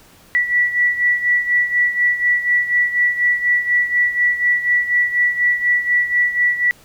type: beating tone pair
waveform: sine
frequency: 1951 / 1955.1 Hz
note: B6 / B6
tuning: -22 / -18 cents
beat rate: 4.1 Hz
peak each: -15 / -20 dBFS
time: 0.35-6.71 s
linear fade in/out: 0 ms
effects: pink hiss -48 dBFS RMS until 6.84 s